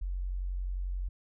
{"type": "tone", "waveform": "sine", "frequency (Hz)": 45.66, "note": "F#1", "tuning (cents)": -22, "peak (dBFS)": -31, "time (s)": [0.01, 1.09], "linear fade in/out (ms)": 10, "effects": []}